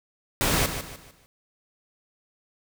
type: noise with echo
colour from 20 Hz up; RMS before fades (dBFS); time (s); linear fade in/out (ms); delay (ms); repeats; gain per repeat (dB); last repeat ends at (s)
pink; -23; 0.41-0.66; 0; 150; 4; -9; 1.26
effects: none